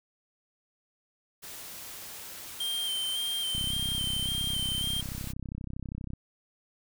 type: noise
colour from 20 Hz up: white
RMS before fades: -43 dBFS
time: 1.42-5.33 s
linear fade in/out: 20 ms
type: tone with vibrato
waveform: square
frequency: 3148 Hz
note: G7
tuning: 7 cents sharp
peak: -30 dBFS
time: 2.6-5.01 s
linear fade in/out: 5 ms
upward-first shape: square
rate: 1.8 Hz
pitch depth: 22 cents each way
type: click train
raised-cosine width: 5 ms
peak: -25 dBFS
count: 85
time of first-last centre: 3.55-6.135 s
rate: 32.5 Hz
effects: none